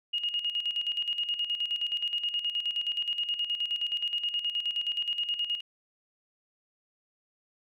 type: tone with tremolo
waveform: sine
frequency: 2864 Hz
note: F7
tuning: 43 cents sharp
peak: -26 dBFS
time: 0.13-5.61 s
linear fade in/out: 10 ms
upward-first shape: square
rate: 9.5 Hz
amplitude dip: 65%
effects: none